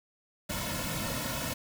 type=noise with comb filter; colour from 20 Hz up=pink; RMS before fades=-34 dBFS; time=0.49-1.54 s; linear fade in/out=10 ms; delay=2.5 ms; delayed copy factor=-0.95; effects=none